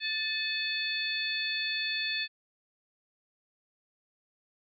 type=harmonic tone with a mistuned harmonic; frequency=880 Hz; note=A5; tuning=in tune; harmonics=2 / 3 / 4 / 5; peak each=-35 / -35 / -35 / -35 dBFS; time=0-2.28 s; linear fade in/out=50 ms; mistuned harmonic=3; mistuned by=-54 cents; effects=none